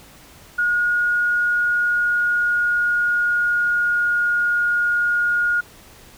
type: tone with pitch glide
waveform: sine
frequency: 1440 to 1430.9 Hz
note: F#6 to F6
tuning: -47 to +42 cents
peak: -16 dBFS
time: 0.58-5.61 s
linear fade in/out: 10 ms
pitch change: -11 cents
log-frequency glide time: 1.46-4.36 s
effects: pink hiss -46 dBFS RMS until 6.17 s